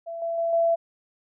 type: tone with level steps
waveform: sine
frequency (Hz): 670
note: E5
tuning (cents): +28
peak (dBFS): -31 / -25 / -22 / -18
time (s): 0.06-0.76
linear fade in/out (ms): 20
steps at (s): 0.22 / 0.38 / 0.53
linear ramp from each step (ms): 2
effects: none